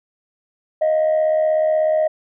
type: tone pair together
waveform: sine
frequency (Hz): 624 / 700.4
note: D#5 / F5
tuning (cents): +5 / +5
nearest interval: major second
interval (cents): 200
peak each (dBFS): -13 / -23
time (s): 0.81-2.08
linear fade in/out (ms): 10
effects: tanh soft clip ceiling -11 dBFS